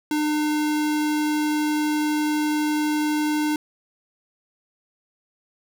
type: tone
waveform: square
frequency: 302 Hz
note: D4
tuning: 48 cents sharp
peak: -21 dBFS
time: 0.11-3.56 s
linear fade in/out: 2 ms
effects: none